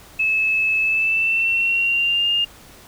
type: tone with pitch glide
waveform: sine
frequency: 2600 to 2819 Hz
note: E7 to F7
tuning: -24 to +16 cents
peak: -16 dBFS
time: 0.19-2.45 s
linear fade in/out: 10 ms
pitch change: +140 cents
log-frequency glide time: 0.79-2.3 s
effects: pink hiss -45 dBFS RMS until 2.87 s